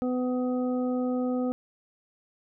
harmonic tone, 251.3 Hz, B3, 30 cents sharp, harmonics 1 / 2 / 3 / 5, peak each -26 / -31 / -39 / -44 dBFS, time 0.02-1.52 s, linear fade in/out 0 ms, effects none

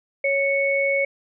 sine tone pair together, 554.4 / 2214 Hz, C#5 / C#7, 0 / -3 cents, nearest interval 2 octaves, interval 2397 cents, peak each -21 dBFS, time 0.24-1.05 s, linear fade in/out 5 ms, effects none

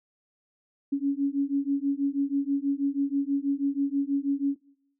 sine beating tone pair, 276.4 / 282.6 Hz, C#4 / C#4, -5 / +34 cents, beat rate 6.2 Hz, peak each -27 dBFS, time 0.92-4.56 s, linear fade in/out 10 ms, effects noise-tail reverb RT60 0.7 s tail -20 dB re dry

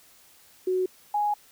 sine tone pair in turn, 370 / 830.6 Hz, F#4 / G#5, 0 / 0 cents, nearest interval octave + major second, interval 1400 cents, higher second, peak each -22 dBFS, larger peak neither, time 0.67-0.86 / 1.14-1.34 s, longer second, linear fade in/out 5 ms, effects white hiss -56 dBFS RMS until 1.51 s

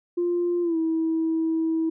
sine tone with pitch glide, 349.2 to 323.9 Hz, F4 to E4, 0 to -30 cents, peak -20 dBFS, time 0.17-1.9 s, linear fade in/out 10 ms, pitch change -130 cents, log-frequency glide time 0.62-0.77 s, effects tanh soft clip ceiling -17 dBFS

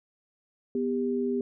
sine tone pair together, 246.9 / 398.8 Hz, B3 / G4, 0 / +30 cents, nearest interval minor sixth, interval 830 cents, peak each -28 dBFS, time 0.75-1.41 s, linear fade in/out 2 ms, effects none

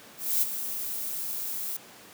violet noise with ADSR envelope, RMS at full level -23 dBFS, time 0.17-1.77 s, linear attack 250 ms, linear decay 23 ms, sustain -10 dB, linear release 8 ms, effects pink hiss -49 dBFS RMS until 2.13 s + high-pass 200 Hz 12 dB/octave

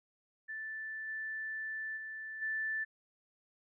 sine tone with level steps, 1760 Hz, A6, in tune, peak -39 / -37 / -41 / -33 dBFS, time 0.48-2.85 s, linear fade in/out 20 ms, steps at 1.07 / 1.96 / 2.41 s, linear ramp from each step 20 ms, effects none

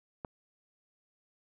click, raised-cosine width 1 ms, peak -24 dBFS, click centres 0.248 s, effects none

